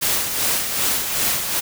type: noise with tremolo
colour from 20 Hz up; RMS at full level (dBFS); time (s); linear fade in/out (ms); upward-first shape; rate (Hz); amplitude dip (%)
white; -19; 0.01-1.61; 20; sine; 2.6; 50
effects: none